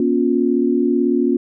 sine tone cluster, 241.1 / 279.5 / 355.2 Hz, B3 / C#4 / F4, -41 / +14 / +29 cents, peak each -18 dBFS, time 0-1.37 s, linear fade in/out 2 ms, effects none

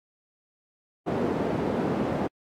white band-pass noise, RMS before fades -27 dBFS, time 1.06-2.28 s, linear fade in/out 20 ms, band 150 to 450 Hz, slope 12 dB/octave, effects AAC 64 kbps

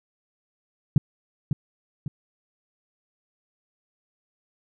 sine tone with echo, 142.7 Hz, D3, 49 cents flat, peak -11 dBFS, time 0.96-0.98 s, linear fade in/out 2 ms, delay 550 ms, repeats 2, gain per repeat -7 dB, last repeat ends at 2.08 s, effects none

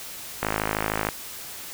click train, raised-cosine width 0.5 ms, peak -8 dBFS, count 36, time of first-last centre 0.43-1.088 s, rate 53.2 Hz, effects white hiss -38 dBFS RMS until 1.73 s

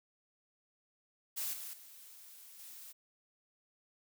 blue noise with level steps, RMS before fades -38 / -45 / -55 / -51 dBFS, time 1.36-2.93 s, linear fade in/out 20 ms, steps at 1.53 / 1.73 / 2.59 s, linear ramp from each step 5 ms, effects none

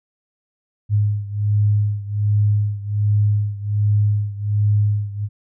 sine beating tone pair, 103.5 / 104.8 Hz, G#2 / G#2, -5 / +16 cents, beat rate 1.3 Hz, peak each -17 / -20 dBFS, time 0.89-5.29 s, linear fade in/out 50 ms, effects none

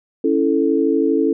sine chord, A major, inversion first, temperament equal, 277.2 / 329.6 / 440 Hz, C#4 / E4 / A4, 0 / 0 / 0 cents, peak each -18 dBFS, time 0.24-1.33 s, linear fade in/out 5 ms, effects none

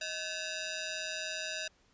10% pulse ring-modulated tone, 1083 Hz, C#6, 41 cents flat, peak -24 dBFS, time 0.01-1.68 s, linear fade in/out 5 ms, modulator 453 Hz, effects pink hiss -68 dBFS RMS until 1.93 s + resampled to 16000 Hz

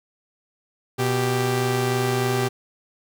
sawtooth tone pair together, 122.87 / 392 Hz, B2 / G4, -8 / 0 cents, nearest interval octave + minor sixth, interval 2008 cents, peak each -19 dBFS, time 0.98-2.49 s, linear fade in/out 20 ms, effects none

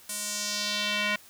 square tone with band-pass filter sweep, 207.7 Hz, G#3, in tune, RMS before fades -30 dBFS, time 0.09-1.16 s, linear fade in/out 5 ms, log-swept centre 9900 to 2200 Hz, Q 1.8, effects white hiss -53 dBFS RMS until 1.29 s

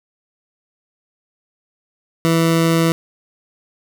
20% pulse tone, 164.81 Hz, E3, in tune, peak -8 dBFS, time 2.25-2.92 s, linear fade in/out 0 ms, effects none

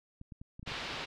clicks, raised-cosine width 5 ms, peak -34 dBFS, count 7, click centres 0.214 / 0.322 / 0.415 / 0.595 / 0.629 / 0.677 / 0.718 s
white low-pass noise, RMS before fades -40 dBFS, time 0.66-1.06 s, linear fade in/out 20 ms, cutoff 4000 Hz, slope 24 dB/octave
effects none

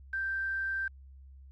sine tone with quantisation, 1568 Hz, G6, in tune, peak -30 dBFS, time 0.13-0.88 s, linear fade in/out 5 ms, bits 8, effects added 67 Hz sine -49 dBFS peak until 1.51 s + low-pass 3000 Hz 12 dB/octave

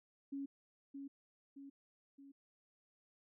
sine tone with echo, 277.2 Hz, C#4, in tune, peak -40 dBFS, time 0.32-0.46 s, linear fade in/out 10 ms, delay 620 ms, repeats 3, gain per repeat -5 dB, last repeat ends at 2.32 s, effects none

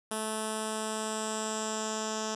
10% pulse tone with low-pass filter sweep, 217.8 Hz, A3, 17 cents flat, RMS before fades -34 dBFS, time 0.11-2.35 s, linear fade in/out 5 ms, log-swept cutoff 10000 to 6600 Hz, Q 6, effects none

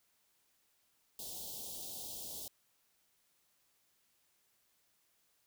white band-stop noise, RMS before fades -45 dBFS, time 1.19-2.48 s, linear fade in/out 2 ms, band 850 to 3200 Hz, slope 48 dB/octave, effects white hiss -75 dBFS RMS until 5.46 s

